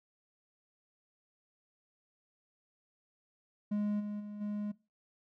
triangle tone with level steps, 207.7 Hz, G#3, in tune, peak -28 / -34 / -39 / -32 dBFS, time 3.71-4.72 s, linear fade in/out 10 ms, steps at 3.99 / 4.19 / 4.4 s, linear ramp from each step 20 ms, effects noise-tail reverb RT60 0.3 s tail -21 dB re dry

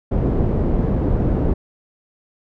pink low-pass noise, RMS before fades -18 dBFS, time 0.11-1.54 s, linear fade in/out 10 ms, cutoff 420 Hz, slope 12 dB/octave, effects none

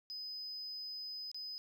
sine tone with dropouts, 5020 Hz, D#8, 15 cents sharp, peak -40 dBFS, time 0.1-1.58 s, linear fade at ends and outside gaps 0 ms, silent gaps 1.315-1.345 s, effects tanh soft clip ceiling -39 dBFS + 13-bit

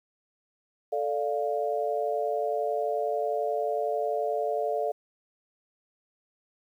sine chord, D minor, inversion second, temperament equal, 440 / 587.3 / 698.5 Hz, A4 / D5 / F5, 0 / 0 / 0 cents, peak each -30 dBFS, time 0.92-4.92 s, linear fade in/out 10 ms, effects 10-bit

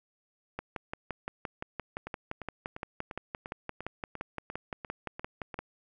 two click trains, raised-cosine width 0.5 ms, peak -24 / -20 dBFS, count 11 / 30, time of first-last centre 2.07-5.542 / 0.59-5.59 s, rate 2.88 / 5.8 Hz, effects none

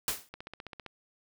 white noise with exponential decay, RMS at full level -27 dBFS, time 0.08-0.29 s, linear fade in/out 1 ms, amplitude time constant 44 ms
click train, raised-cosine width 0.3 ms, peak -26 dBFS, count 9, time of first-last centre 0.34-0.863 s, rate 15.3 Hz
effects none

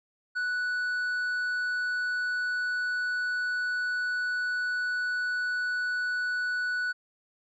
sine tone with tanh clipping, 1480 Hz, F#6, in tune, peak -28 dBFS, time 0.35-6.93 s, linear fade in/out 20 ms, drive 5 dB, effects none

